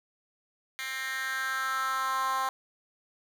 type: tone with high-pass filter sweep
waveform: 10% pulse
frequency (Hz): 264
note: C4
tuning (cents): +16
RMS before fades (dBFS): -31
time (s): 0.79-2.49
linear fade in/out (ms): 0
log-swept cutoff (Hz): 2200 to 930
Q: 4
effects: none